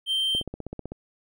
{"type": "tone", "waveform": "triangle", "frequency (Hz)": 3136, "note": "G7", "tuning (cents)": 0, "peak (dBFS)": -21, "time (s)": [0.06, 0.43], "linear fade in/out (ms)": 50}
{"type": "click train", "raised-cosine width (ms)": 2, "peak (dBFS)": -21, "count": 10, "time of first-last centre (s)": [0.35, 0.92], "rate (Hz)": 15.8}
{"effects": []}